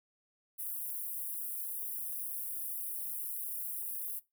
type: high-pass noise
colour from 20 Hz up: white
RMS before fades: -39 dBFS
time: 0.58-4.2 s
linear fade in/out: 20 ms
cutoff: 9900 Hz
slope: 48 dB/octave
effects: noise-tail reverb RT60 0.2 s tail -19 dB re dry